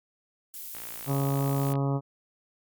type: noise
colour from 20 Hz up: violet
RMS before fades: -39 dBFS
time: 0.54-1.73 s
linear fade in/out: 0 ms
type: click train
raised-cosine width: 0.3 ms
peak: -27 dBFS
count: 59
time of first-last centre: 0.75-1.755 s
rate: 57.7 Hz
type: harmonic tone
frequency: 138.59 Hz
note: C#3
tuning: in tune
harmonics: 1 / 2 / 3 / 4 / 5 / 6 / 7 / 8 / 9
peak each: -25 / -31 / -35 / -37 / -39 / -41 / -42 / -43 / -44 dBFS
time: 1.06-2.01 s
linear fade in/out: 50 ms
effects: MP3 96 kbps